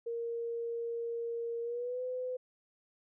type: tone with pitch glide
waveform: sine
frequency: 466.2 to 505.5 Hz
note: A#4 to B4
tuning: 0 to +40 cents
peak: -34 dBFS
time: 0.06-2.37 s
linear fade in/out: 10 ms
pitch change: +140 cents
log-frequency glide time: 1.62-2.02 s
effects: none